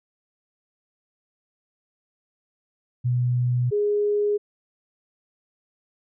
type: tone pair in turn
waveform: sine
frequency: 123.4 / 413.9 Hz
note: B2 / G#4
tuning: -1 / -6 cents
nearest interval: octave + major sixth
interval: 2095 cents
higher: second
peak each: -19 dBFS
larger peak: neither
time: 3.04-3.71 / 3.71-4.38 s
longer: neither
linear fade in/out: 20 ms
effects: none